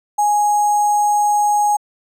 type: tone with sample-and-hold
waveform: sine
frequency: 830.6 Hz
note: G#5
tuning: in tune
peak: -12 dBFS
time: 0.18-1.77 s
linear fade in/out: 10 ms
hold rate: 7350 Hz
effects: low-pass 12000 Hz 12 dB/octave